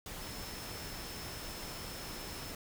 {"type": "tone in noise", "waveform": "sine", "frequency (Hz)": 5274, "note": "E8", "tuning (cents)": 0, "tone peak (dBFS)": -50, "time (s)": [0.21, 2.52], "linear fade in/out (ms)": 2, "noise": "pink", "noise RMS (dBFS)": -44, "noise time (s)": [0.06, 2.55], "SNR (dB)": -9, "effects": []}